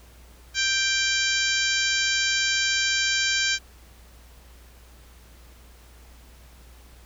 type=harmonic tone; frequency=786 Hz; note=G5; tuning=4 cents sharp; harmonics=2 / 3 / 4 / 5 / 6 / 7 / 8 / 9; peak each=-26 / -28 / -29 / -30 / -31 / -31 / -32 / -33 dBFS; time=0.54-3.59 s; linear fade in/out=50 ms; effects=added 60 Hz sine -48 dBFS peak until 7.05 s + pink hiss -54 dBFS RMS until 7.05 s